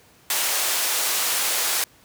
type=band-pass noise; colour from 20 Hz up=white; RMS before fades=-23 dBFS; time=0.3-1.84 s; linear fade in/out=2 ms; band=490 to 14000 Hz; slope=12 dB/octave; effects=pink hiss -54 dBFS RMS until 2.04 s + high-pass 60 Hz 12 dB/octave